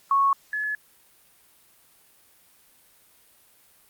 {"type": "tone pair in turn", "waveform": "sine", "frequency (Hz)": [1104, 1708.1], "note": ["C#6", "G#6"], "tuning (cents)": [-7, 48], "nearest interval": "minor sixth", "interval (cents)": 755, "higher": "second", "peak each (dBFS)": [-17, -25], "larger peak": "first", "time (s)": [[0.11, 0.33], [0.53, 0.75]], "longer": "neither", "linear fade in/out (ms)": 2, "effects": ["white hiss -58 dBFS RMS until 3.89 s", "Opus 48 kbps"]}